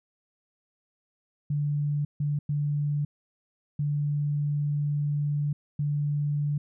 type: tone bursts at uneven times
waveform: sine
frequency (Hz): 146.2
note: D3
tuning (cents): -7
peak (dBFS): -24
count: 5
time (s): 1.5-2.05 / 2.2-2.39 / 2.49-3.05 / 3.79-5.53 / 5.79-6.58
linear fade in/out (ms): 5
effects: none